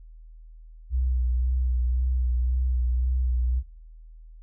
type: tone with vibrato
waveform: sine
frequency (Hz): 62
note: B1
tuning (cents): +7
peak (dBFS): -21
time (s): 0.9-3.63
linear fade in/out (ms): 50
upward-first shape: sine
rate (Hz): 1.9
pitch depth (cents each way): 36
effects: noise-tail reverb RT60 0.8 s tail -21 dB re dry + added 40 Hz sine -43 dBFS peak until 4.42 s